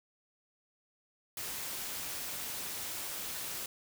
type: noise with amplitude modulation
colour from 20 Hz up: white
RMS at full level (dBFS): -38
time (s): 1.37-3.66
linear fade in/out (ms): 2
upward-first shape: sine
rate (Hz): 200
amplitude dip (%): 35
effects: none